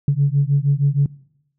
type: beating tone pair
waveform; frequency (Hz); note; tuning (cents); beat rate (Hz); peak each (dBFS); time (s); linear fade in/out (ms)
sine; 138.59 / 144.99; C#3 / D3; 0 / -22; 6.4; -16; 0.08-1.06; 2
effects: noise-tail reverb RT60 0.8 s tail -22 dB re dry + tanh soft clip ceiling -7 dBFS